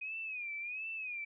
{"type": "tone with vibrato", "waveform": "sine", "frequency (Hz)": 2486, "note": "D#7", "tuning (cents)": -2, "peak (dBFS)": -38, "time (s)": [0.01, 1.25], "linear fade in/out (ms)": 10, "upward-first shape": "sine", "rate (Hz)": 1.4, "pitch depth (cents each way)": 120, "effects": []}